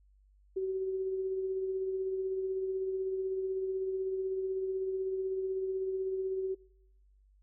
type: tone with tremolo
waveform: sine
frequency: 379.8 Hz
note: F#4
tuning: 45 cents sharp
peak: -29 dBFS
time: 0.56-6.55 s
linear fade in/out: 10 ms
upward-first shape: triangle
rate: 16 Hz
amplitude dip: 35%
effects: noise-tail reverb RT60 0.9 s tail -23 dB re dry + added 49 Hz sine -61 dBFS peak until 7.42 s